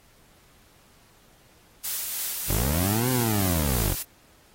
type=noise with tremolo; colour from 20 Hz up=blue; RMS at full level=-28 dBFS; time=1.84-4.03 s; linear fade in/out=10 ms; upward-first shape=triangle; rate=3.2 Hz; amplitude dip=30%
type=linear two-way sweep; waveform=20% pulse; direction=up then down; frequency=41 to 130.81 to 41 Hz; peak=-19 dBFS; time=2.48-3.95 s; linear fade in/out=20 ms; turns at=3.1 s
effects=pink hiss -58 dBFS RMS until 4.54 s + AAC 48 kbps